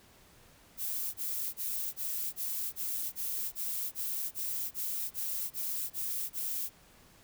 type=noise bursts; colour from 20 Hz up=violet; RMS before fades=-35 dBFS; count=15; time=0.77-6.698 s; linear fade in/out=50 ms; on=370 ms; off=27 ms; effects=pink hiss -60 dBFS RMS until 7.23 s